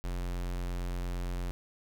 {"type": "tone", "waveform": "square", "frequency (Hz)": 44.35, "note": "F1", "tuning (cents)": 27, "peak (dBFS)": -33, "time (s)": [0.04, 1.51], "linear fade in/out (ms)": 0, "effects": []}